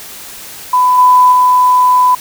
sine tone with level steps, 1000 Hz, B5, 21 cents sharp, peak -6 / -3 / -5 dBFS, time 0.73-2.15 s, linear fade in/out 5 ms, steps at 0.98 / 1.32 s, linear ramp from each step 5 ms, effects white hiss -30 dBFS RMS until 2.2 s

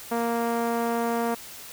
5% pulse tone with low-pass filter, 233.1 Hz, A#3, in tune, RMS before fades -26 dBFS, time 0.11-1.35 s, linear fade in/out 10 ms, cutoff 770 Hz, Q 0.82, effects white hiss -42 dBFS RMS until 1.72 s

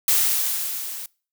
blue noise with level ramp, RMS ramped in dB -17 to -34 dBFS, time 0.08-1.06 s, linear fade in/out 2 ms, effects noise-tail reverb RT60 0.4 s tail -25 dB re dry

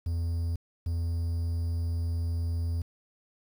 triangle tone pair in turn, 84.2 / 84.2 Hz, E2 / E2, +37 / +37 cents, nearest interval unison, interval 0 cents, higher neither, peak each -25 dBFS, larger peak neither, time 0.06-0.56 / 0.86-2.82 s, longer second, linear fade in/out 5 ms, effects 9-bit

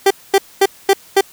30% pulse tone bursts, 392 Hz, G4, in tune, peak -5 dBFS, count 5, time 0.06-1.21 s, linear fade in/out 5 ms, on 46 ms, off 230 ms, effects white hiss -44 dBFS RMS until 1.32 s

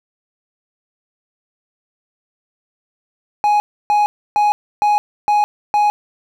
triangle tone bursts, 833 Hz, G#5, 5 cents sharp, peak -9 dBFS, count 6, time 3.44-5.9 s, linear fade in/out 0 ms, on 160 ms, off 300 ms, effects none

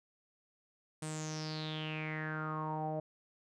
sawtooth tone with low-pass filter sweep, 155.56 Hz, D#3, in tune, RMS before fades -39 dBFS, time 1.02-3 s, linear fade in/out 5 ms, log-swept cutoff 8900 to 640 Hz, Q 7.7, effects none

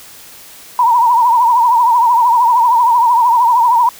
sine tone with vibrato, 951 Hz, A#5, 34 cents sharp, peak -7 dBFS, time 0.79-3.89 s, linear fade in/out 2 ms, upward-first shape triangle, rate 13 Hz, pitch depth 110 cents each way, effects white hiss -37 dBFS RMS until 3.99 s

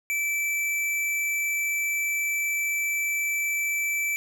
square tone, 2321 Hz, D7, 21 cents flat, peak -25 dBFS, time 0.1-4.16 s, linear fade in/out 0 ms, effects none

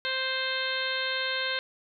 harmonic tone, 523.3 Hz, C5, in tune, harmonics 1 / 2 / 3 / 4 / 5 / 6 / 7 / 8, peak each -36 / -39 / -32 / -36 / -38 / -37 / -35 / -36 dBFS, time 0.05-1.59 s, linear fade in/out 0 ms, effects none

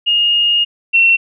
sine tone pair in turn, 2848 / 2715 Hz, F7 / F7, +33 / -50 cents, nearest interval minor second, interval 83 cents, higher first, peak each -10 / -7 dBFS, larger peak second, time 0.06-0.65 / 0.93-1.17 s, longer first, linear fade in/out 20 ms, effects none

